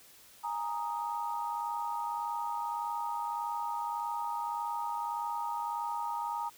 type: chord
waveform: sine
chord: Ab suspended second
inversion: none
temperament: equal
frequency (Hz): 830.6 / 932.3 / 1244.5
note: Ab5 / Bb5 / Eb6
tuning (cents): 0 / 0 / 0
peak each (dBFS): -39 / -34 / -40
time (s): 0.43-6.5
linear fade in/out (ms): 20
effects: white hiss -57 dBFS RMS until 6.57 s